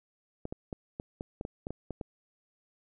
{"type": "clicks", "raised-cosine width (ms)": 2, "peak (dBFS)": -23, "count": 11, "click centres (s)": [0.454, 0.525, 0.728, 0.999, 1.209, 1.411, 1.451, 1.669, 1.706, 1.907, 2.012], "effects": []}